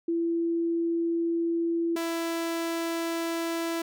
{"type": "tone pair in turn", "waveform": ["sine", "sawtooth"], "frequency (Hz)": [335.7, 332.8], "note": ["E4", "E4"], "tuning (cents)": [32, 17], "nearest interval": "unison", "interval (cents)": 15, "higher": "first", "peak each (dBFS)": -24, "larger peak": "neither", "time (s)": [[0.08, 1.96], [1.96, 3.82]], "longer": "first", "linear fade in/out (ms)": 5, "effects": []}